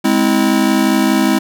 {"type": "chord", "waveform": "square", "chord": "Ab augmented", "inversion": "none", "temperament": "just", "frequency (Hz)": [207.7, 259.6, 324.5], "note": ["Ab3", "C4", "E4"], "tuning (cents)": [0, -13, -27], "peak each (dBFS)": -16, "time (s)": [0.04, 1.39], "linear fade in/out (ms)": 10, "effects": []}